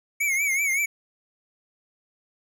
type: tone with vibrato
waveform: square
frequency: 2216 Hz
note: C#7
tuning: 1 cent flat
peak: -22 dBFS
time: 0.2-0.86 s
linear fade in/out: 10 ms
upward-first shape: triangle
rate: 5.3 Hz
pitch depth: 110 cents each way
effects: none